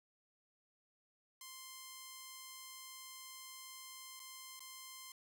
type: tone with dropouts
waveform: 5% pulse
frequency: 1046.5 Hz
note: C6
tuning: in tune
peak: -38 dBFS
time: 1.41-5.12 s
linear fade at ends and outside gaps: 2 ms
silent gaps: 4.195-4.2 / 4.594-4.604 s
effects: none